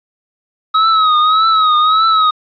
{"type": "tone with vibrato", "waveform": "square", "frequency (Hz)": 1273, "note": "D#6", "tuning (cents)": 39, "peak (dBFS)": -9, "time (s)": [0.74, 2.31], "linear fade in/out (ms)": 10, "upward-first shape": "triangle", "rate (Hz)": 1.7, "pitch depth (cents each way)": 78, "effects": ["resampled to 11025 Hz", "7-bit"]}